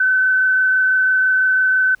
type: tone with frequency modulation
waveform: sine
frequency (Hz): 1520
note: F#6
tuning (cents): +46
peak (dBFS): -12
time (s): 0-1.95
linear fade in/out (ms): 5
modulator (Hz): 26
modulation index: 0.5
effects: pink hiss -57 dBFS RMS until 2 s